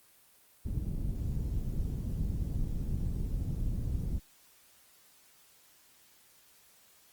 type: low-pass noise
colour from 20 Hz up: pink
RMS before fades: -33 dBFS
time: 0.65-4.19 s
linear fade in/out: 10 ms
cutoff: 150 Hz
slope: 12 dB/octave
effects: white hiss -62 dBFS RMS until 7.12 s + Opus 24 kbps